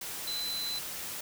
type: tone in noise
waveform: sine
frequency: 4028 Hz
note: B7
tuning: 33 cents sharp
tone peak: -33 dBFS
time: 0.27-0.79 s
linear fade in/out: 5 ms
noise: white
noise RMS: -39 dBFS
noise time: 0.01-1.21 s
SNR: +3 dB
effects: none